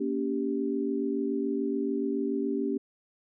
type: chord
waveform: sine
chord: G diminished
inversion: first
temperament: just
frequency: 235.2 / 282.2 / 392 Hz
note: Bb3 / Db4 / G4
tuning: +16 / +31 / 0 cents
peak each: -32 / -30 / -31 dBFS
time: 0-2.78 s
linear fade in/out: 10 ms
effects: none